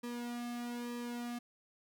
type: tone with flanger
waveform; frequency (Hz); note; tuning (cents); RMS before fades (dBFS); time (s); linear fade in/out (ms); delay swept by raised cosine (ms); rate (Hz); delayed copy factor
sawtooth; 240.2; B3; -48; -41; 0.03-1.39; 10; 1.4 to 2.05; 1.1; -0.8
effects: none